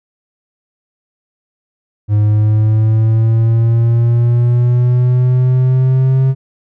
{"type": "linear sweep", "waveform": "triangle", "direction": "up", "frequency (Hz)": [104.3, 133.3], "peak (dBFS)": -6, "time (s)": [2.08, 6.35], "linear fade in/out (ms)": 50, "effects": []}